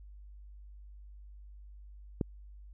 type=click; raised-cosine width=3 ms; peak=-17 dBFS; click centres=2.212 s; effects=added 50 Hz sine -48 dBFS peak until 2.73 s